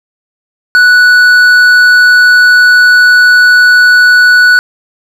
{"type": "tone with hard clipping", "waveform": "sine", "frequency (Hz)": 1478, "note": "F#6", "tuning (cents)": -2, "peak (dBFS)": -3, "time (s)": [0.75, 4.59], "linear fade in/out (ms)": 0, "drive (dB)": 6, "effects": []}